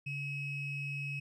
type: ring-modulated tone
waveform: triangle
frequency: 1350 Hz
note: E6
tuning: 41 cents sharp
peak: -30 dBFS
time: 0.06-1.2 s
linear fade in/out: 10 ms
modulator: 1210 Hz
effects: tanh soft clip ceiling -28 dBFS